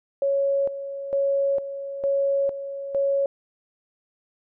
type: tone with tremolo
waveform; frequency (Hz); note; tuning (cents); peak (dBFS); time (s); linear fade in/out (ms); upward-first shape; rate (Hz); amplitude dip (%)
sine; 554.4; C#5; 0; -19; 0.22-3.26; 2; square; 1.1; 70
effects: none